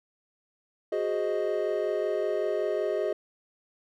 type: chord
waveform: triangle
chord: Ab dominant seventh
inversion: third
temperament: equal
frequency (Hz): 370 / 415.3 / 523.3 / 622.3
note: Gb4 / Ab4 / C5 / Eb5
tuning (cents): 0 / 0 / 0 / 0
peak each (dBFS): -30 / -28 / -34 / -28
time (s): 0.92-3.13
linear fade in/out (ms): 5
effects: none